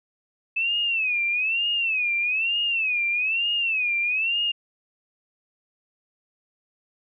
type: tone with vibrato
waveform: sine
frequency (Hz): 2600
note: E7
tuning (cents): -24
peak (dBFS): -21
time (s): 0.56-4.52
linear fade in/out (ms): 10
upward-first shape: sine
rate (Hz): 1.1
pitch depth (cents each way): 160
effects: none